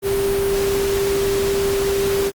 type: tone in noise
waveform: sine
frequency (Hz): 395.3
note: G4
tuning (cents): +15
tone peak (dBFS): -17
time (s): 0.02-2.32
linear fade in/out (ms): 50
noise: pink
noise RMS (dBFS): -26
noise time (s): 0.02-2.32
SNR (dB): +6
effects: Opus 32 kbps